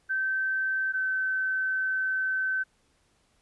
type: tone pair in turn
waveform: sine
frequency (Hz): 1547 / 1532.8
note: G6 / G6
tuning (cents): -23 / -39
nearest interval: unison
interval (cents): 16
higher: first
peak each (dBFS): -25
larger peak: neither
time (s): 0.09-0.93 / 0.93-2.64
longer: second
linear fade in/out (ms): 20
effects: pink hiss -68 dBFS RMS until 3.41 s + resampled to 24000 Hz